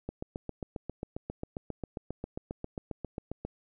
click train, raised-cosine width 2 ms, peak -22 dBFS, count 26, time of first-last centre 0.09-3.45 s, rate 7.44 Hz, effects none

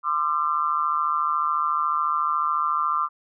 sine tone with amplitude modulation, 1192 Hz, D6, 25 cents sharp, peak -16 dBFS, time 0.03-3.09 s, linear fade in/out 50 ms, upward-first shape sine, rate 154 Hz, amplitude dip 100%, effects none

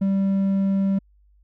sine tone with hard clipping, 194.9 Hz, G3, 10 cents flat, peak -19 dBFS, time 0.01-0.99 s, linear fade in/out 10 ms, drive 3 dB, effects added 50 Hz sine -54 dBFS peak until 1.43 s

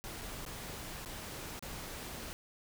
pink noise with dropouts, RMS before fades -44 dBFS, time 0.04-2.33 s, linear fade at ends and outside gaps 0 ms, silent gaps 0.213-0.217 / 0.451-0.463 / 1.049-1.059 / 1.593-1.625 s, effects none

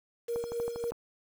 sine tone with tremolo, 470.7 Hz, A#4, 17 cents sharp, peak -29 dBFS, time 0.28-0.91 s, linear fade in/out 10 ms, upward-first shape sine, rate 3.7 Hz, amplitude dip 60%
click train, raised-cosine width 1 ms, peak -25 dBFS, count 8, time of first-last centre 0.36-0.92 s, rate 12.5 Hz
effects 8-bit

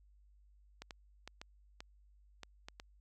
clicks, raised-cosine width 0.2 ms, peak -29 dBFS, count 8, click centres 0.82 / 0.908 / 1.276 / 1.415 / 1.805 / 2.433 / 2.685 / 2.799 s, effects added 50 Hz sine -62 dBFS peak until 3 s

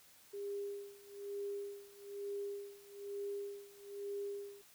sine tone with tremolo, 403.1 Hz, G4, 48 cents sharp, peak -38 dBFS, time 0.33-4.62 s, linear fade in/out 10 ms, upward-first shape sine, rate 1.1 Hz, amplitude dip 90%, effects white hiss -63 dBFS RMS until 4.74 s

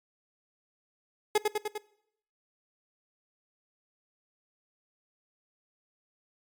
30% pulse tone with echo, 423 Hz, G#4, 32 cents sharp, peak -18 dBFS, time 1.35-1.38 s, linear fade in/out 5 ms, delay 100 ms, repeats 4, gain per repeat -3 dB, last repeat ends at 1.78 s, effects noise-tail reverb RT60 0.7 s tail -20 dB re dry + MP3 96 kbps

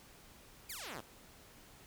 5% pulse exponential sweep, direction down, 2582 to 93.1 Hz, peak -32 dBFS, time 0.69-1.01 s, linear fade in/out 10 ms, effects pink hiss -59 dBFS RMS until 1.86 s

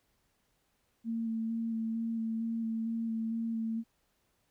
sine tone with vibrato, 226.3 Hz, A3, 49 cents sharp, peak -31 dBFS, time 1.04-3.84 s, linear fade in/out 50 ms, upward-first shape square, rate 2.2 Hz, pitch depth 14 cents each way, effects pink hiss -75 dBFS RMS until 4.5 s

